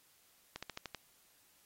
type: slowing click train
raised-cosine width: 0.2 ms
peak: -24 dBFS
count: 6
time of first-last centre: 0.56-0.947 s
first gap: 66 ms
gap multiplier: 1.08
effects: white hiss -68 dBFS RMS until 1.65 s + AAC 48 kbps